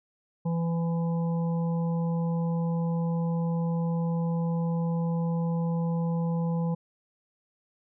harmonic tone, 167.4 Hz, E3, 27 cents sharp, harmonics 1 / 3 / 5 / 6, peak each -25 / -36 / -41 / -45 dBFS, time 0.45-6.75 s, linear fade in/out 10 ms, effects none

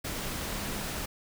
sine tone in noise, 202.1 Hz, G#3, 47 cents flat, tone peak -40 dBFS, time 0.51-0.83 s, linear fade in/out 10 ms, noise pink, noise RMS -35 dBFS, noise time 0.04-1.06 s, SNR -8 dB, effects none

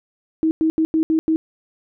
sine tone bursts at uneven times, 319.1 Hz, D#4, 44 cents sharp, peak -14 dBFS, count 6, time 0.43-0.51 / 0.61-0.7 / 0.78-0.85 / 0.94-1.03 / 1.1-1.19 / 1.28-1.36 s, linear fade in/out 0 ms, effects none

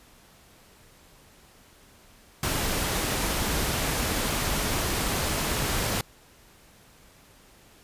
pink noise, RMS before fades -27 dBFS, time 2.43-6.01 s, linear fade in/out 2 ms, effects pink hiss -55 dBFS RMS until 7.83 s + resampled to 32000 Hz

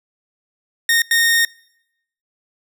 sawtooth tone bursts at uneven times, 1846 Hz, A#6, 17 cents flat, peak -9 dBFS, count 2, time 0.89-1.02 / 1.11-1.45 s, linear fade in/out 2 ms, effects noise-tail reverb RT60 0.8 s tail -25 dB re dry

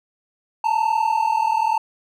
triangle tone pair together, 872.4 / 913 Hz, A5 / A#5, -15 / -36 cents, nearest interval minor second, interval 79 cents, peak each -18 dBFS, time 0.64-1.78 s, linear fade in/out 5 ms, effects none

